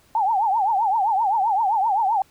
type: tone with vibrato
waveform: sine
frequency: 837 Hz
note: G#5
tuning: 13 cents sharp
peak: -17 dBFS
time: 0.15-2.22 s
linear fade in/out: 2 ms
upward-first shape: triangle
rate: 7.7 Hz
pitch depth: 220 cents each way
effects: pink hiss -57 dBFS RMS until 2.3 s